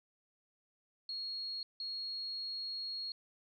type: tone bursts at uneven times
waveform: sine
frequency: 4300 Hz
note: C8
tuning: 47 cents sharp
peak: -38 dBFS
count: 2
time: 1.09-1.63 / 1.8-3.12 s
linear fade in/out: 2 ms
effects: none